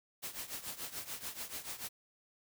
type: noise with tremolo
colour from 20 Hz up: white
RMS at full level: -40 dBFS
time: 0.22-1.89 s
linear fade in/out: 20 ms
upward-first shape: triangle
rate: 6.9 Hz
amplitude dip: 85%
effects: none